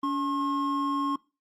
triangle tone pair together, 284 / 1076 Hz, C#4 / C6, +42 / +48 cents, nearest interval octave + major seventh, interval 2306 cents, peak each -26 dBFS, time 0.03-1.16 s, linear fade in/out 5 ms, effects noise-tail reverb RT60 0.3 s tail -22 dB re dry + Opus 32 kbps

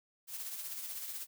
blue noise with tremolo, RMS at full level -40 dBFS, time 0.27-1.27 s, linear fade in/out 50 ms, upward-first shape triangle, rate 16 Hz, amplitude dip 50%, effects none

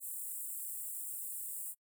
pink high-pass noise, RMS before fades -42 dBFS, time 0-1.75 s, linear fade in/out 50 ms, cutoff 7700 Hz, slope 96 dB/octave, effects noise-tail reverb RT60 0.1 s tail -25 dB re dry

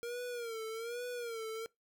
square tone with vibrato, 466.2 Hz, A#4, in tune, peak -39 dBFS, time 0.03-1.66 s, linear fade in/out 0 ms, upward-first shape sine, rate 1.2 Hz, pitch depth 95 cents each way, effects noise-tail reverb RT60 0.2 s tail -23 dB re dry

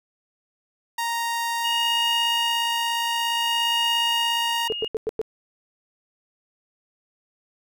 sawtooth tone, 932.3 Hz, A#5, in tune, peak -20 dBFS, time 0.98-4.68 s, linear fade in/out 5 ms
sine tone with tremolo, 2854 Hz, F7, 37 cents sharp, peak -21 dBFS, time 1.64-4.88 s, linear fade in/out 5 ms, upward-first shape sine, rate 0.55 Hz, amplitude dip 55%
sine tone bursts, 440 Hz, A4, in tune, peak -21 dBFS, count 5, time 4.7-5.215 s, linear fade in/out 0 ms, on 23 ms, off 100 ms
effects none

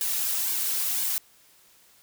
blue noise with flanger, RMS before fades -27 dBFS, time 0.01-1.18 s, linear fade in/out 0 ms, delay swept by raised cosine 1.5 to 3.5 ms, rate 2 Hz, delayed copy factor -0.8, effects white hiss -58 dBFS RMS until 2.02 s

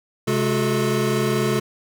square tone cluster, 131.4 / 210.8 / 363.2 / 433.8 Hz, C3 / G#3 / F#4 / A4, +8 / +26 / -32 / -25 cents, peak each -25 dBFS, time 0.27-1.6 s, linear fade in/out 10 ms, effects none

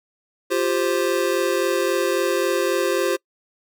square chord, F suspended second, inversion none, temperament just, 349.2 / 392.9 / 523.8 Hz, F4 / G4 / C5, 0 / +4 / +2 cents, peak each -24 dBFS, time 0.5-3.17 s, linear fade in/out 20 ms, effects noise-tail reverb RT60 0.1 s tail -25 dB re dry

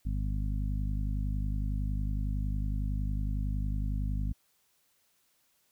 harmonic tone, 50.9 Hz, G#1, 34 cents flat, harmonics 1 / 2 / 3 / 4 / 5, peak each -30 / -36 / -40 / -42 / -44 dBFS, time 0.05-4.33 s, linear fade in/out 10 ms, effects white hiss -71 dBFS RMS until 5.71 s

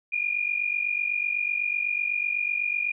sine tone pair together, 2404 / 2452 Hz, D7 / D#7, +40 / -26 cents, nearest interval unison, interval 34 cents, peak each -27 dBFS, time 0.12-2.92 s, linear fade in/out 10 ms, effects none

